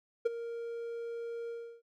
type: tone with ADSR envelope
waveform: triangle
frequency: 466.2 Hz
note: A#4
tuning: in tune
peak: -21 dBFS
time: 0.25-1.82 s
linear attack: 12 ms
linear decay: 18 ms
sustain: -14 dB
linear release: 330 ms
effects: none